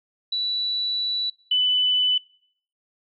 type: tone pair in turn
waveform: sine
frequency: 3947 / 2996 Hz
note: B7 / F#7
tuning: -2 / +21 cents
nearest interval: perfect fourth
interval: 477 cents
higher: first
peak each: -22 / -17 dBFS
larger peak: second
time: 0.32-1.3 / 1.51-2.18 s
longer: first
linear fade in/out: 5 ms
effects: noise-tail reverb RT60 0.6 s tail -23 dB re dry